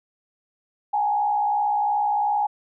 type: tone with frequency modulation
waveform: sine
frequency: 830.6 Hz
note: G#5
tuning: in tune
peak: -19 dBFS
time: 0.93-2.47 s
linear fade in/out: 10 ms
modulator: 62.8 Hz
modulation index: 0.64
effects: none